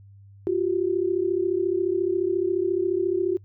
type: tone pair together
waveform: sine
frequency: 350.4 / 384.7 Hz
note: F4 / G4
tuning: +6 / -33 cents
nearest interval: major second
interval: 161 cents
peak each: -23 / -24 dBFS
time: 0.47-3.37 s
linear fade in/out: 0 ms
effects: noise-tail reverb RT60 0.1 s tail -22 dB re dry + added 99 Hz sine -46 dBFS peak until 3.44 s